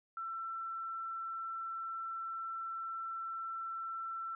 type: tone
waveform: sine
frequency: 1341 Hz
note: E6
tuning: 29 cents sharp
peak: -38 dBFS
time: 0.17-4.35 s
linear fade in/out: 2 ms
effects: none